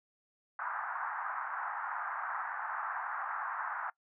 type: band-pass noise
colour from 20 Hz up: white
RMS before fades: -38 dBFS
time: 0.59-3.9 s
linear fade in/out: 2 ms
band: 790 to 1600 Hz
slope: 48 dB/octave
effects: noise-tail reverb RT60 0.1 s tail -22 dB re dry